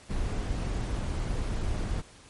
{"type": "noise", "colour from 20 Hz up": "brown", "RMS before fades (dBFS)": -30, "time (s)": [0.09, 2.02], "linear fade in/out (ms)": 20, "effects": ["pink hiss -53 dBFS RMS until 2.29 s", "MP3 48 kbps"]}